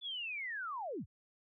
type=linear sweep; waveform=sine; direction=down; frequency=3494 to 48.67 Hz; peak=-38 dBFS; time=0.01-1.06 s; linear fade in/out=50 ms; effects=none